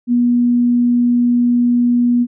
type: tone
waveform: sine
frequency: 241.9 Hz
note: B3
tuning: 36 cents flat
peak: -10 dBFS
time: 0.07-2.27 s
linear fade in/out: 50 ms
effects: none